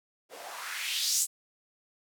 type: noise with band-pass filter sweep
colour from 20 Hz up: blue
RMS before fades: -32 dBFS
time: 0.29-1.27 s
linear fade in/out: 50 ms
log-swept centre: 430 to 8300 Hz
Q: 2.6
effects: none